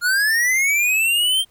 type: linear sweep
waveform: square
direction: up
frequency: 1406 to 3187 Hz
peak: -16 dBFS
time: 0.01-1.45 s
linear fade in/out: 50 ms
effects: pink hiss -59 dBFS RMS until 1.5 s